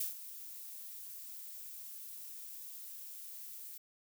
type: noise with ADSR envelope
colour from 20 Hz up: violet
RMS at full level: -35 dBFS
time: 0-3.78 s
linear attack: 5 ms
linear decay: 130 ms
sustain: -13 dB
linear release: 7 ms
effects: none